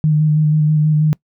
sine tone with vibrato, 153 Hz, D#3, 29 cents flat, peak -10 dBFS, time 0.04-1.13 s, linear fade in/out 0 ms, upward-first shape square, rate 6.2 Hz, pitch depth 17 cents each way, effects noise-tail reverb RT60 0.1 s tail -24 dB re dry

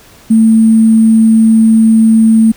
sine tone with sample-and-hold, 223.1 Hz, A3, 24 cents sharp, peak -3 dBFS, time 0.3-2.52 s, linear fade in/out 10 ms, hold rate 8820 Hz, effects pink hiss -40 dBFS RMS until 2.56 s

